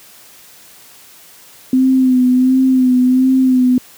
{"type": "tone with vibrato", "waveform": "sine", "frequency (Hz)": 256.6, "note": "C4", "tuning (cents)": -34, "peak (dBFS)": -8, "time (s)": [1.73, 3.78], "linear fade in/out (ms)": 2, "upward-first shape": "sine", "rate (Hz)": 1.4, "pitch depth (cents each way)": 37, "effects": ["white hiss -42 dBFS RMS until 3.97 s", "high-pass 80 Hz 12 dB/octave"]}